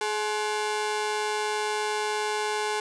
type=ring-modulated tone; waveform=sawtooth; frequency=637 Hz; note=D#5; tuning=41 cents sharp; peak=-19 dBFS; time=0.01-2.8 s; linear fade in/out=2 ms; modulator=214 Hz; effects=resampled to 22050 Hz + 9-bit